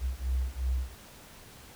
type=beating tone pair; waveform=sine; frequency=62.6 / 65.4 Hz; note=B1 / C2; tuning=+24 / 0 cents; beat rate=2.8 Hz; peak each=-31 dBFS; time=0-0.95 s; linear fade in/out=50 ms; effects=pink hiss -51 dBFS RMS until 1.75 s